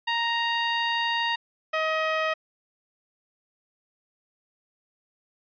15% pulse tone pair in turn, 932.3 / 632.4 Hz, A#5 / D#5, 0 / +28 cents, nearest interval perfect fifth, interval 672 cents, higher first, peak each -17 dBFS, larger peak neither, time 0.07-1.36 / 1.73-2.34 s, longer first, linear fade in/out 10 ms, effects resampled to 11025 Hz

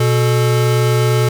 square tone pair together, 122.1 / 435.1 Hz, B2 / A4, -19 / -19 cents, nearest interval octave + minor seventh, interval 2200 cents, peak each -13 / -19 dBFS, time 0-1.29 s, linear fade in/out 5 ms, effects none

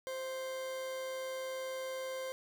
40% pulse tone with amplitude modulation, 523.3 Hz, C5, in tune, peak -36 dBFS, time 0.07-2.32 s, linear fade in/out 0 ms, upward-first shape sine, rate 160 Hz, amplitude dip 25%, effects none

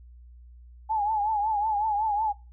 sine tone with vibrato, 849 Hz, G#5, 38 cents sharp, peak -23 dBFS, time 0.89-2.33 s, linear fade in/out 20 ms, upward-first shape triangle, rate 5.4 Hz, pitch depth 100 cents each way, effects noise-tail reverb RT60 0.3 s tail -22 dB re dry + added 60 Hz sine -46 dBFS peak until 2.52 s

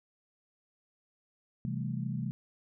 sine chord, A minor seventh, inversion first, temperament equal, 130.81 / 164.81 / 196 / 220 Hz, C3 / E3 / G3 / A3, 0 / 0 / 0 / 0 cents, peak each -35 / -38 / -39 / -39 dBFS, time 1.65-2.31 s, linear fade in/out 0 ms, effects none

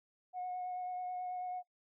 sine tone with vibrato, 728 Hz, F#5, 28 cents flat, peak -36 dBFS, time 0.33-1.63 s, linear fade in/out 50 ms, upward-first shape triangle, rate 9.2 Hz, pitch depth 17 cents each way, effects noise-tail reverb RT60 0.1 s tail -23 dB re dry + tanh soft clip ceiling -34 dBFS

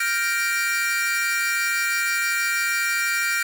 45% pulse chord, G minor seventh, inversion third, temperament equal, 1396.9 / 1568 / 1864.7 / 2349 Hz, F6 / G6 / Bb6 / D7, 0 / 0 / 0 / 0 cents, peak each -26 / -29 / -27 / -25 dBFS, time 0-3.43 s, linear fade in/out 5 ms, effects none

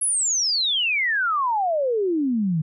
sine exponential sweep, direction down, 11050 to 150 Hz, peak -19 dBFS, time 0.01-2.62 s, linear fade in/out 10 ms, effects none

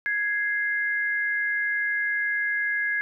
sine tone pair together, 1661.2 / 2093 Hz, G#6 / C7, 0 / 0 cents, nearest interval major third, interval 400 cents, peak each -24 / -29 dBFS, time 0.06-3.01 s, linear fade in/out 0 ms, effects none

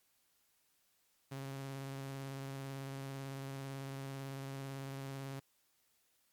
sawtooth tone with vibrato, 136.1 Hz, C#3, 31 cents flat, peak -38 dBFS, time 1.31-5.4 s, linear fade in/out 10 ms, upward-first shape triangle, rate 18 Hz, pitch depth 24 cents each way, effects white hiss -75 dBFS RMS until 6.32 s + MP3 96 kbps

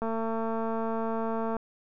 click train, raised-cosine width 1 ms, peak -19 dBFS, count 349, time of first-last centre 0.02-1.567 s, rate 225 Hz, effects none

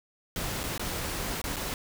pink noise with dropouts, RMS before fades -33 dBFS, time 0.36-1.74 s, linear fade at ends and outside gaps 1 ms, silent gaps 0.633-0.638 / 0.778-0.795 / 1.416-1.44 / 1.561-1.566 s, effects none

